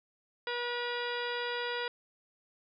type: harmonic tone with a mistuned harmonic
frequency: 482.7 Hz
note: B4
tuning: 40 cents flat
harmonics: 1 / 2 / 3 / 4 / 5 / 6 / 7 / 8 / 10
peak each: -37 / -40 / -39 / -41 / -46 / -46 / -44 / -46 / -48 dBFS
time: 0.47-1.88 s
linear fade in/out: 2 ms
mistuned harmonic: 6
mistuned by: -23 cents
effects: none